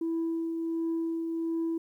sine tone with tremolo, 329.6 Hz, E4, in tune, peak -25 dBFS, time 0.01-1.78 s, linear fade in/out 5 ms, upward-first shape triangle, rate 1.4 Hz, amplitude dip 40%, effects tanh soft clip ceiling -25 dBFS + 11-bit

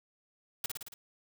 white noise with echo, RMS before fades -34 dBFS, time 0.64-0.66 s, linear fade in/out 2 ms, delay 56 ms, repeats 5, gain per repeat -3 dB, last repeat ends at 0.94 s, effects none

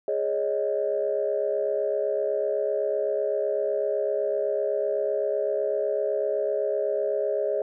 sine chord, Ab suspended fourth, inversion none, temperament equal, 415.3 / 554.4 / 622.3 Hz, Ab4 / Db5 / Eb5, 0 / 0 / 0 cents, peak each -27 dBFS, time 0.08-7.62 s, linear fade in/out 2 ms, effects tanh soft clip ceiling -14 dBFS

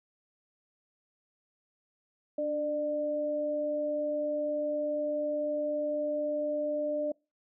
sine tone pair together, 293.7 / 598 Hz, D4 / D5, 0 / +31 cents, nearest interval octave, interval 1231 cents, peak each -36 / -29 dBFS, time 2.38-7.12 s, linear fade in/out 5 ms, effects noise-tail reverb RT60 0.3 s tail -26 dB re dry

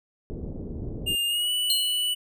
pink low-pass noise, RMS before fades -34 dBFS, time 0.3-1.15 s, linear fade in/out 0 ms, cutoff 440 Hz, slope 24 dB/octave
square tone with pitch glide, 2813 to 2961 Hz, F7 to F#7, +12 to +1 cents, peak -24 dBFS, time 1.06-2.15 s, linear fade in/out 20 ms, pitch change +89 cents, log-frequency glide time 1.27-1.51 s
sawtooth tone with exponential decay, 4186 Hz, C8, in tune, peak -17 dBFS, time 1.7-2.11 s, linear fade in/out 1 ms, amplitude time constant 88 ms
effects none

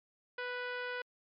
harmonic tone with a mistuned harmonic, 493.9 Hz, B4, in tune, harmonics 1 / 2 / 3 / 4 / 5 / 6 / 7 / 8 / 9 / 10, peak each -41 / -46 / -40 / -47 / -49 / -52 / -55 / -59 / -60 / -61 dBFS, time 0.38-1.02 s, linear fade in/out 5 ms, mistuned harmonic 7, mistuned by -21 cents, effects MP3 64 kbps

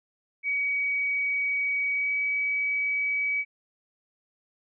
sine tone with pitch glide, 2263 to 2277 Hz, C#7 to C#7, +35 to +46 cents, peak -24 dBFS, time 0.43-3.45 s, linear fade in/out 50 ms, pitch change +11 cents, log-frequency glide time 1.92-2.14 s, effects none

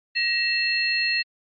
sine tone cluster, 1897 / 2669 / 4259 Hz, A#6 / E7 / C8, +30 / +21 / +30 cents, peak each -25 dBFS, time 0.15-1.23 s, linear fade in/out 20 ms, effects Opus 32 kbps

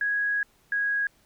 sine tone pair in turn, 1659 / 1649.7 Hz, G#6 / G#6, -2 / -12 cents, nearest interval unison, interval 10 cents, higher first, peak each -23 dBFS, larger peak neither, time 0.01-0.43 / 0.72-1.07 s, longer first, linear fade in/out 2 ms, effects pink hiss -63 dBFS RMS until 1.25 s

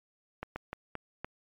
slowing click train, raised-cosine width 0.5 ms, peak -21 dBFS, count 5, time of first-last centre 0.43-1.246 s, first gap 130 ms, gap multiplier 1.31, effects MP3 96 kbps

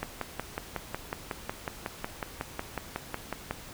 click train, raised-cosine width 0.5 ms, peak -16 dBFS, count 20, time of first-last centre 0.03-3.51 s, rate 5.46 Hz, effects pink hiss -46 dBFS RMS until 3.73 s

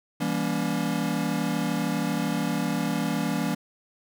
square chord, E diminished seventh, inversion none, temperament just, 164.81 / 197.78 / 237.3 / 284.8 Hz, E3 / G3 / Bb3 / Db4, 0 / +16 / +31 / +47 cents, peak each -31 dBFS, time 0.2-3.55 s, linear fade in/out 10 ms, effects none

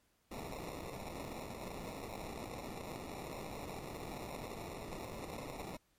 white noise with sample-and-hold, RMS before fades -45 dBFS, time 0.31-5.77 s, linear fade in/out 5 ms, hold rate 1575 Hz, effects pink hiss -75 dBFS RMS until 5.98 s + MP3 64 kbps

